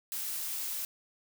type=noise; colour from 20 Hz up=blue; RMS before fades=-36 dBFS; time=0.12-0.85 s; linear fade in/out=0 ms; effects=none